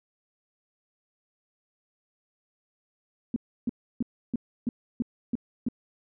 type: tone bursts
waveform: sine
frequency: 238 Hz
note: A#3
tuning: 36 cents sharp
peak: -23 dBFS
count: 8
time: 3.34-5.686 s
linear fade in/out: 2 ms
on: 22 ms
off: 310 ms
effects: none